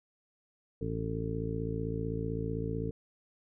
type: harmonic tone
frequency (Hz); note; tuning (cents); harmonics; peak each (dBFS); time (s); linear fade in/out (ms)
55.7; A1; +22; 1 / 2 / 3 / 4 / 5 / 6 / 7 / 8; -40 / -37 / -38 / -47 / -40 / -49 / -45 / -38; 0.81-2.91; 5
effects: none